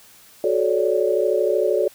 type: chord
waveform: sine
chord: D major seventh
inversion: first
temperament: equal with one note detuned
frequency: 370 / 432.9 / 554.4 / 587.3 Hz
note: F#4 / A4 / C#5 / D5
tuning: 0 / -28 / 0 / 0 cents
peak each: -22 / -21 / -23 / -23 dBFS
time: 0.44-1.88 s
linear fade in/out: 2 ms
effects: white hiss -49 dBFS RMS until 1.94 s